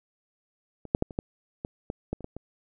clicks, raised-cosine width 2 ms, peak -27 / -7 / -10 / -27 / -14 / -19 / -18 / -16 / -30 / -22 / -24 dBFS, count 11, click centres 0.853 / 0.949 / 1.024 / 1.108 / 1.189 / 1.649 / 1.901 / 2.13 / 2.207 / 2.244 / 2.366 s, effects none

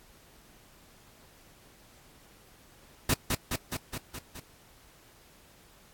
pink noise with echo, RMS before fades -25 dBFS, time 3.09-3.14 s, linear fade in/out 5 ms, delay 210 ms, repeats 6, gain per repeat -3 dB, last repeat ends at 4.4 s, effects pink hiss -58 dBFS RMS until 5.93 s + AAC 64 kbps

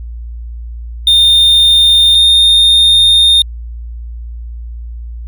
triangle tone pair in turn, 3637 / 3657 Hz, A#7 / A#7, -43 / -34 cents, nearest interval unison, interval 9 cents, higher second, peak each -3 dBFS, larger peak neither, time 1.07-2.15 / 2.15-3.42 s, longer second, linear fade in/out 2 ms, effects added 58 Hz sine -22 dBFS peak until 5.27 s

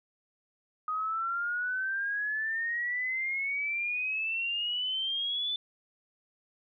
sine exponential sweep, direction up, 1244.5 to 3520 Hz, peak -29 dBFS, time 0.88-5.56 s, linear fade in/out 2 ms, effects none

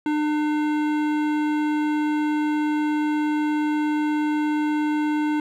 sine tone with hard clipping, 301.4 Hz, D4, 45 cents sharp, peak -22 dBFS, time 0.06-5.4 s, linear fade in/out 2 ms, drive 15 dB, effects none

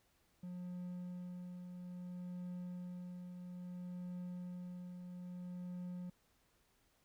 triangle tone with tremolo, 178.9 Hz, F3, 42 cents sharp, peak -40 dBFS, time 0.43-6.1 s, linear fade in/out 5 ms, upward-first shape triangle, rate 0.6 Hz, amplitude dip 45%, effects pink hiss -75 dBFS RMS until 7.04 s

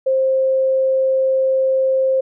sine tone, 528 Hz, C5, 16 cents sharp, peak -13 dBFS, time 0.06-2.21 s, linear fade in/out 10 ms, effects none

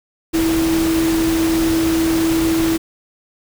sine tone in noise, 326.4 Hz, E4, 17 cents flat, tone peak -14 dBFS, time 0.33-2.78 s, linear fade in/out 20 ms, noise pink, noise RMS -24 dBFS, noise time 0.33-2.78 s, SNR +7 dB, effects none

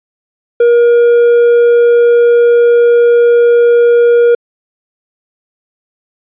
sine tone with hard clipping, 474.7 Hz, A#4, 31 cents sharp, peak -5 dBFS, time 0.6-4.35 s, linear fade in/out 5 ms, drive 3 dB, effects resampled to 8000 Hz

